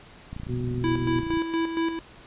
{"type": "click train", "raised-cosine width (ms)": 5, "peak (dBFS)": -23, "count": 31, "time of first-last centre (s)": [0.33, 1.372], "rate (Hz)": 28.8}
{"type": "harmonic tone", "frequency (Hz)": 123.2, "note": "B2", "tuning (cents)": -4, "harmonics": [1, 2, 3], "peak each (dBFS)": [-28, -32, -34], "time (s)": [0.48, 1.22], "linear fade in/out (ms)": 20}
{"type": "tone with tremolo", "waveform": "square", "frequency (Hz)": 329.6, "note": "E4", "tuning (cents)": 0, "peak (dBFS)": -23, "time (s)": [0.84, 1.99], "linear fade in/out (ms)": 0, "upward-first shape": "square", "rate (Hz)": 4.3, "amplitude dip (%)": 55}
{"effects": ["pink hiss -49 dBFS RMS until 2.26 s", "resampled to 8000 Hz"]}